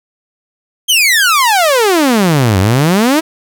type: exponential two-way sweep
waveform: sawtooth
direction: down then up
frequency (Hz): 3237 to 90.8 to 332.1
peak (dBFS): -4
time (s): 0.88-3.21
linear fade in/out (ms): 20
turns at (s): 2.59
effects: none